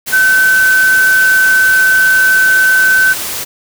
sine tone in noise, 1528 Hz, G6, 45 cents flat, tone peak -6 dBFS, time 0.12-3.14 s, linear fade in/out 20 ms, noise white, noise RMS -20 dBFS, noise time 0.06-3.45 s, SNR +11 dB, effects none

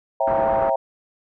sine chord, C# diminished seventh, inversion none, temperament equal with one note detuned, 544.2 / 659.3 / 784 / 932.3 Hz, C#5 / E5 / G5 / Bb5, -32 / 0 / 0 / 0 cents, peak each -23 / -21 / -24 / -25 dBFS, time 0.2-0.76 s, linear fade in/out 5 ms
white low-pass noise, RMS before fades -29 dBFS, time 0.27-0.7 s, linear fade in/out 5 ms, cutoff 1300 Hz, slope 24 dB/octave
effects none

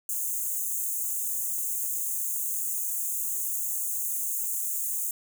white high-pass noise, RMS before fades -30 dBFS, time 0.09-5.11 s, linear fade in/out 2 ms, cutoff 6400 Hz, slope 96 dB/octave, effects none

